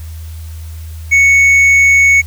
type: tone with hard clipping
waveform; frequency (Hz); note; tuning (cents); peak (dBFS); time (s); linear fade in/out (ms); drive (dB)
triangle; 2217; C#7; 0; -6; 1.11-2.22; 20; 7
effects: added 80 Hz sine -24 dBFS peak until 2.26 s + white hiss -41 dBFS RMS until 2.26 s